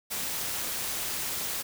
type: noise with amplitude modulation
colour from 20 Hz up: white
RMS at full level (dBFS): -30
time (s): 0.1-1.63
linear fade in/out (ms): 20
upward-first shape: sine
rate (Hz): 277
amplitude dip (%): 55
effects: none